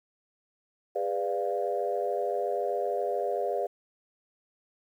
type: chord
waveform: sine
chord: G# diminished seventh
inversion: none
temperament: equal with one note detuned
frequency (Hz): 406.3 / 493.9 / 587.3 / 698.5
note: G#4 / B4 / D5 / F5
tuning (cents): -38 / 0 / 0 / 0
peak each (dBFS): -32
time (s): 0.95-3.67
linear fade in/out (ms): 10
effects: tanh soft clip ceiling -16 dBFS + 10-bit